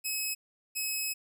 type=tone pair in turn; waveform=10% pulse; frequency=2563 / 2563 Hz; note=E7 / E7; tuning=-49 / -49 cents; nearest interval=unison; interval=0 cents; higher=neither; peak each=-22 dBFS; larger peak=neither; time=0.04-0.35 / 0.75-1.14 s; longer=second; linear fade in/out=20 ms; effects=none